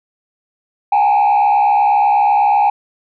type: tone with frequency modulation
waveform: sine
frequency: 823 Hz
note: G#5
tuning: 16 cents flat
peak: -7 dBFS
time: 0.92-2.7 s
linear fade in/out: 5 ms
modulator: 68.1 Hz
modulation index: 0.78
effects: tanh soft clip ceiling -8 dBFS